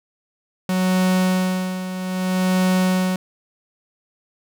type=tone with tremolo; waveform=45% pulse; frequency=185 Hz; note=F#3; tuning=in tune; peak=-15 dBFS; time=0.69-3.16 s; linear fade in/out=2 ms; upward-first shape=sine; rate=0.62 Hz; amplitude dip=70%; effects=none